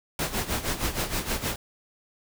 pink noise with tremolo, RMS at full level -26 dBFS, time 0.19-1.56 s, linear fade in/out 2 ms, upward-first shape sine, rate 6.4 Hz, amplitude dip 75%, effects none

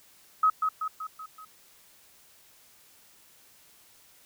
sine tone with echo, 1272 Hz, D#6, 38 cents sharp, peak -18 dBFS, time 0.43-0.5 s, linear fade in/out 5 ms, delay 190 ms, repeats 5, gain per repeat -5 dB, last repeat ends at 1.45 s, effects white hiss -58 dBFS RMS until 4.25 s

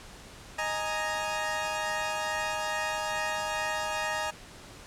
20% pulse chord, D# suspended fourth, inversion none, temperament equal, 622.3 / 830.6 / 932.3 Hz, D#5 / G#5 / A#5, 0 / 0 / 0 cents, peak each -29 dBFS, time 0.58-4.31 s, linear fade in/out 10 ms, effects pink hiss -48 dBFS RMS until 4.86 s + low-pass 9000 Hz 12 dB/octave

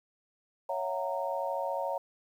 sine chord, F# dominant seventh, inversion second, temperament just, 555 / 666 / 740 / 925 Hz, C#5 / E5 / F#5 / A#5, +2 / +18 / 0 / -14 cents, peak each -34 / -37 / -38 / -35 dBFS, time 0.69-1.98 s, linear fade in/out 5 ms, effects 10-bit

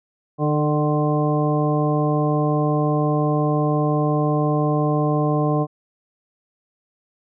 harmonic tone with a mistuned harmonic, 150 Hz, D3, 37 cents sharp, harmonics 1 / 2 / 3 / 4 / 5 / 7, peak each -20 / -23 / -25 / -26 / -27 / -28 dBFS, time 0.38-5.67 s, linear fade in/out 50 ms, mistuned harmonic 3, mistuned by -22 cents, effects none

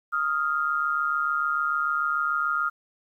sine tone pair together, 1250.1 / 1396.9 Hz, D#6 / F6, +8 / 0 cents, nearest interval major second, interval 192 cents, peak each -26 / -25 dBFS, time 0.12-2.7 s, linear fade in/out 20 ms, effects 10-bit

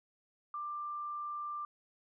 sine tone, 1185 Hz, D6, 15 cents sharp, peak -37 dBFS, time 0.54-1.65 s, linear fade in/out 2 ms, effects none

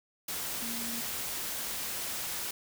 sine tone in noise, 233.1 Hz, A#3, in tune, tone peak -40 dBFS, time 0.62-1.01 s, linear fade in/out 5 ms, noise white, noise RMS -36 dBFS, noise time 0.28-2.51 s, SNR -7 dB, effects none

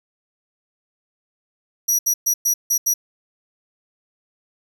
sawtooth tone bursts at uneven times, 5800 Hz, F#8, 35 cents flat, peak -13 dBFS, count 6, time 1.88-1.99 / 2.06-2.14 / 2.26-2.34 / 2.45-2.54 / 2.7-2.78 / 2.86-2.94 s, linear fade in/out 10 ms, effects none

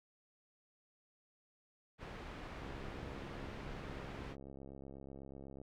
pink low-pass noise, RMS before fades -48 dBFS, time 1.98-4.36 s, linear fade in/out 50 ms, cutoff 2500 Hz, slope 12 dB/octave
click train, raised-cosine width 2 ms, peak -38 dBFS, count 205, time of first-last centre 2.62-5.616 s, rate 68.1 Hz
effects none

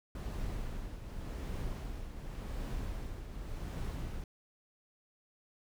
brown noise with tremolo, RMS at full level -37 dBFS, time 0.15-4.24 s, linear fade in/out 2 ms, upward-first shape triangle, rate 0.88 Hz, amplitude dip 60%, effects none

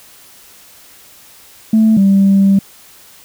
sine tone pair in turn, 220 / 196 Hz, A3 / G3, 0 / 0 cents, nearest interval major second, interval 200 cents, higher first, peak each -5 dBFS, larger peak neither, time 1.73-1.97 / 1.97-2.59 s, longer second, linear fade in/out 5 ms, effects tanh soft clip ceiling -3 dBFS + white hiss -42 dBFS RMS until 3.24 s

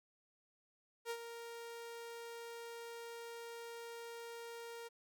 sawtooth tone with ADSR envelope, 466.2 Hz, A#4, in tune, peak -34 dBFS, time 1.05-4.89 s, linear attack 53 ms, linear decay 65 ms, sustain -9 dB, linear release 21 ms, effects none

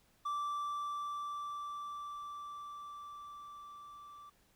triangle tone with level ramp, 1168 Hz, D6, 10 cents flat, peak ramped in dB -32 to -49 dBFS, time 0.25-4.3 s, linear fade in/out 10 ms, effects pink hiss -70 dBFS RMS until 4.55 s

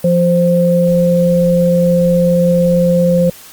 sine tone pair together, 174.2 / 522.7 Hz, F3 / C5, -4 / -2 cents, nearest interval octave + perfect fifth, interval 1902 cents, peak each -11 dBFS, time 0.04-3.3 s, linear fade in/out 5 ms, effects white hiss -37 dBFS RMS until 3.52 s + Opus 32 kbps

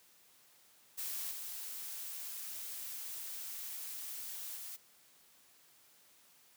blue noise with level steps, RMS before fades -40 / -44 / -46 dBFS, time 0.97-4.77 s, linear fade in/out 20 ms, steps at 1.31 / 4.56 s, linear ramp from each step 5 ms, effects white hiss -65 dBFS RMS until 6.56 s + high-pass 100 Hz 12 dB/octave

